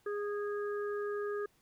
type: harmonic tone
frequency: 412 Hz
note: G#4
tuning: 14 cents flat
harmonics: 1 / 3 / 4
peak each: -34 / -44 / -46 dBFS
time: 0.06-1.46 s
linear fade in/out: 5 ms
effects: pink hiss -70 dBFS RMS until 1.61 s